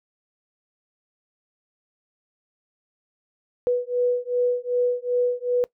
sine beating tone pair, 490 / 492.6 Hz, B4 / B4, -14 / -5 cents, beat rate 2.6 Hz, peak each -23 dBFS, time 3.67-5.64 s, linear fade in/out 0 ms, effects noise-tail reverb RT60 0.1 s tail -21 dB re dry

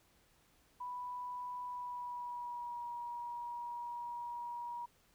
sine tone with pitch glide, 987.8 to 955.8 Hz, B5 to A#5, 0 to +43 cents, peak -40 dBFS, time 0.8-4.86 s, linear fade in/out 10 ms, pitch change -57 cents, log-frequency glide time 1.65-2.85 s, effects pink hiss -70 dBFS RMS until 5.14 s

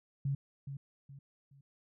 sine tone with echo, 138.5 Hz, C#3, 1 cent flat, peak -30 dBFS, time 0.25-0.35 s, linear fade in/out 5 ms, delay 420 ms, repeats 3, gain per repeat -9 dB, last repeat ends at 1.61 s, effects none

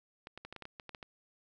clicks, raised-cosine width 0.3 ms, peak -29 dBFS, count 11, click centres 0.271 / 0.376 / 0.45 / 0.526 / 0.563 / 0.623 / 0.654 / 0.798 / 0.893 / 0.948 / 1.028 s, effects none

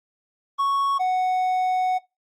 triangle tone pair in turn, 1108.7 / 740 Hz, C#6 / F#5, 0 / 0 cents, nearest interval perfect fifth, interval 700 cents, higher first, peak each -17 dBFS, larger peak neither, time 0.58-0.99 / 0.99-1.99 s, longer second, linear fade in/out 20 ms, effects noise-tail reverb RT60 0.2 s tail -20 dB re dry + Opus 24 kbps

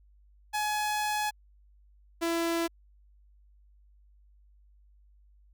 sawtooth tone pair in turn, 844 / 334.9 Hz, G#5 / E4, +28 / +27 cents, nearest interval octave + major third, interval 1601 cents, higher first, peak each -24 / -23 dBFS, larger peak second, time 0.53-1.31 / 2.21-2.68 s, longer first, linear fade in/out 20 ms, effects added 50 Hz sine -57 dBFS peak until 5.53 s

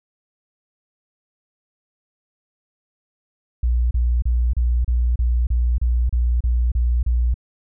sine tone bursts, 60 Hz, B1, 49 cents flat, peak -15 dBFS, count 12, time 3.63-7.342 s, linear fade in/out 5 ms, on 280 ms, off 32 ms, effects none

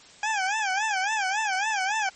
20% pulse tone with vibrato, 813 Hz, G#5, 37 cents flat, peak -19 dBFS, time 0.23-2.09 s, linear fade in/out 2 ms, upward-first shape sine, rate 3.6 Hz, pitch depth 150 cents each way, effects white hiss -50 dBFS RMS until 2.15 s + MP3 32 kbps

